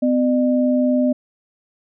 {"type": "tone pair together", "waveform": "sine", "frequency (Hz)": [253.5, 603], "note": ["B3", "D5"], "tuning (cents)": [45, 46], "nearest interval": "octave + minor third", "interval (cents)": 1501, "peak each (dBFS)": [-15, -20], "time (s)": [0.02, 1.13], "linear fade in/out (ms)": 10, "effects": []}